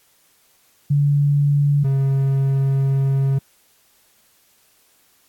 sine / triangle tone pair in turn, 143.7 / 136.15 Hz, D3 / C#3, -37 / -31 cents, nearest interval minor second, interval 94 cents, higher first, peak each -13 dBFS, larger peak neither, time 0.9-1.84 / 1.84-3.39 s, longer second, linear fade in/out 10 ms, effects white hiss -58 dBFS RMS until 5.28 s + AAC 64 kbps

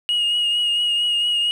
sine tone with vibrato, 2875 Hz, F7, 50 cents sharp, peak -15 dBFS, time 0.09-1.51 s, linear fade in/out 0 ms, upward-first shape triangle, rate 4.4 Hz, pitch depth 29 cents each way, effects tanh soft clip ceiling -15 dBFS + 8-bit

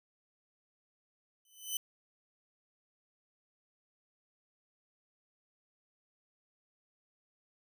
10% pulse tone with exponential growth, 3023 Hz, F#7, 36 cents sharp, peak -22 dBFS, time 1.45-1.77 s, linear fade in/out 2 ms, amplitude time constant 68 ms, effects none

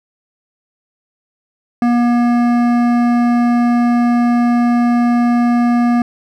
triangle tone with hard clipping, 239.7 Hz, A#3, 48 cents sharp, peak -12 dBFS, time 1.82-6.02 s, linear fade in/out 2 ms, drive 17 dB, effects none

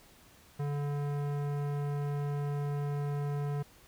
sine tone with tanh clipping, 144.2 Hz, D3, 31 cents flat, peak -33 dBFS, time 0.59-3.63 s, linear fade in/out 10 ms, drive 18 dB, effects pink hiss -59 dBFS RMS until 3.87 s

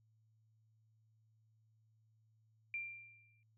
sine tone with exponential decay, 2373 Hz, D7, 17 cents sharp, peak -37 dBFS, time 2.74-3.43 s, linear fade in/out 1 ms, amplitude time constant 150 ms, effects added 110 Hz sine -70 dBFS peak until 3.57 s

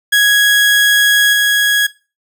30% pulse tone with level steps, 1661.2 Hz, G#6, in tune, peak -5 / -7 dBFS, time 0.12-1.87 s, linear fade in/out 10 ms, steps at 1.33 s, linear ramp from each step 2 ms, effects noise-tail reverb RT60 0.3 s tail -18 dB re dry

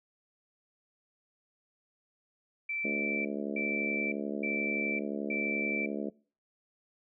sine tone bursts, 2332 Hz, D7, 13 cents flat, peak -32 dBFS, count 4, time 2.69-5.86 s, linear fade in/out 5 ms, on 560 ms, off 310 ms
harmonic tone, 71.5 Hz, D2, 46 cents flat, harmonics 3 / 4 / 5 / 6 / 7 / 8 / 9, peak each -36 / -38 / -40 / -42 / -43 / -44 / -45 dBFS, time 2.84-6.1 s, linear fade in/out 10 ms
effects noise-tail reverb RT60 0.4 s tail -23 dB re dry

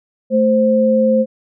sine tone pair together, 220 / 523.3 Hz, A3 / C5, 0 / 0 cents, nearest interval octave + minor third, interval 1500 cents, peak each -14 / -12 dBFS, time 0.3-1.26 s, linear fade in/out 50 ms, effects none

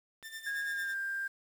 sawtooth tone with tremolo, 1787 Hz, A6, 26 cents sharp, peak -36 dBFS, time 0.22-0.95 s, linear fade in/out 50 ms, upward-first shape sine, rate 8.9 Hz, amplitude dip 70%
click, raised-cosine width 0.3 ms, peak -36 dBFS, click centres 0.227 s
sine tone with pitch glide, 1638 to 1589.5 Hz, G#6 to G6, -24 to +24 cents, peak -33 dBFS, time 0.46-1.28 s, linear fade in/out 10 ms, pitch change -52 cents, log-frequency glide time 0.64-0.95 s
effects 9-bit

